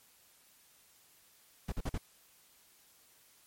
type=noise bursts; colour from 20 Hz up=brown; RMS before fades=-34 dBFS; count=4; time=1.68-1.979 s; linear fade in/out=5 ms; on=41 ms; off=45 ms; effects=white hiss -64 dBFS RMS until 3.46 s + MP3 64 kbps